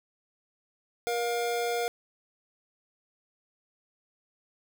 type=tone pair together; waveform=square; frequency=474 / 707.5 Hz; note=A#4 / F5; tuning=+29 / +22 cents; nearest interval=perfect fifth; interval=693 cents; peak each=-30 / -32 dBFS; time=1.07-1.88 s; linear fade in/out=0 ms; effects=9-bit